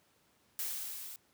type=noise with level ramp; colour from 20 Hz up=blue; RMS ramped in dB=-36 to -47 dBFS; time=0.59-1.16 s; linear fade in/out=0 ms; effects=pink hiss -70 dBFS RMS until 1.33 s + high-pass 100 Hz 12 dB/octave